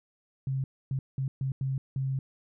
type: tone bursts at uneven times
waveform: sine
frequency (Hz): 133.8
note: C3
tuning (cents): +39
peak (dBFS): -27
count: 6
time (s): 0.47-0.64 / 0.91-0.99 / 1.18-1.28 / 1.41-1.52 / 1.61-1.78 / 1.96-2.19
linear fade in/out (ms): 2
effects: none